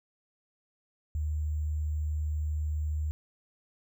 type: tone with sample-and-hold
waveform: sine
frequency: 76.2 Hz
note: D#2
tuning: 36 cents flat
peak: -28 dBFS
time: 1.15-3.11 s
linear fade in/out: 0 ms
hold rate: 7350 Hz
effects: none